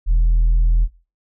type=tone; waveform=sine; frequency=41.07 Hz; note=E1; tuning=6 cents flat; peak=-9 dBFS; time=0.06-0.88 s; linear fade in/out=50 ms; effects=noise-tail reverb RT60 0.3 s tail -18 dB re dry + tanh soft clip ceiling -10 dBFS